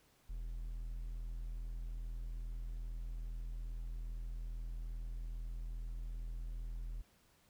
triangle tone, 41.2 Hz, E1, in tune, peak -38 dBFS, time 0.29-7.02 s, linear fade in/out 10 ms, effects pink hiss -70 dBFS RMS until 7.49 s

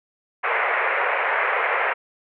white band-pass noise, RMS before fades -22 dBFS, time 0.43-1.94 s, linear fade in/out 20 ms, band 440 to 2300 Hz, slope 48 dB/octave, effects none

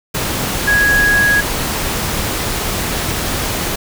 sine tone in noise, 1659 Hz, G#6, 2 cents flat, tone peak -10 dBFS, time 0.67-1.41 s, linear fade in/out 10 ms, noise pink, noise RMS -19 dBFS, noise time 0.14-3.76 s, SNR +6 dB, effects none

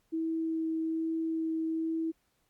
sine tone with vibrato, 323.3 Hz, E4, 34 cents flat, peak -29 dBFS, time 0.12-2.12 s, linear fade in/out 20 ms, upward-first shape sine, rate 1.2 Hz, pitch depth 8 cents each way, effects pink hiss -74 dBFS RMS until 2.49 s + Opus 48 kbps

